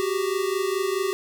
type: tone pair together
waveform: square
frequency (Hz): 374.2 / 398.9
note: F#4 / G4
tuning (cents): +20 / +30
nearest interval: minor second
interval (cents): 110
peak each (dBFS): -26 / -27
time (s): 0-1.13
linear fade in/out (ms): 0
effects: none